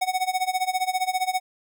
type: tone with tremolo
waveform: square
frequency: 744 Hz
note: F#5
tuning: 9 cents sharp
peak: -20 dBFS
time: 0.01-1.4 s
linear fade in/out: 10 ms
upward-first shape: sine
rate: 15 Hz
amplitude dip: 90%
effects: none